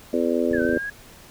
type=harmonic tone; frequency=84 Hz; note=E2; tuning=33 cents sharp; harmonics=3 / 4 / 5 / 6 / 7; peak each=-24 / -25 / -26 / -27 / -27 dBFS; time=0.13-0.78 s; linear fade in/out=5 ms
type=clicks; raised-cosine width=3 ms; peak=-21 dBFS; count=8; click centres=0.514 / 0.55 / 0.584 / 0.62 / 0.651 / 0.693 / 0.731 / 0.768 s
type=exponential two-way sweep; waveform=sine; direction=down then up; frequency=1760 to 1511 to 1673 Hz; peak=-27 dBFS; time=0.53-0.9 s; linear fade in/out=5 ms; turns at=0.61 s
effects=pink hiss -47 dBFS RMS until 1.3 s